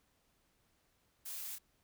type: noise with echo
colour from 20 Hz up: blue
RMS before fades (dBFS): -45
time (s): 1.25-1.56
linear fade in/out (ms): 10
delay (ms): 27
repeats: 1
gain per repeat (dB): -4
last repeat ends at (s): 1.587
effects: pink hiss -75 dBFS RMS until 1.83 s